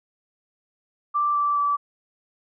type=tone with pitch steps; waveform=sine; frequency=1174.7 / 1165.2 / 1155.9 Hz; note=D6 / D6 / D6; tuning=0 / -14 / -28 cents; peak=-19 dBFS; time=1.14-1.77 s; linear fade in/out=20 ms; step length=210 ms; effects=none